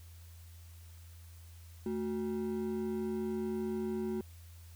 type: ring-modulated tone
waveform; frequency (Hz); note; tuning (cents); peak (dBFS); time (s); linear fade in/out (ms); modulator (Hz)
triangle; 293.7; D4; 0; -28; 1.86-4.21; 2; 74.8
effects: added 84 Hz sine -50 dBFS peak until 4.75 s + white hiss -62 dBFS RMS until 4.75 s